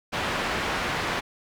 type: low-pass noise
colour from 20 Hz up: white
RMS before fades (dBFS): -28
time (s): 0.12-1.21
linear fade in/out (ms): 20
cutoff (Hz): 2100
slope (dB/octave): 12
effects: none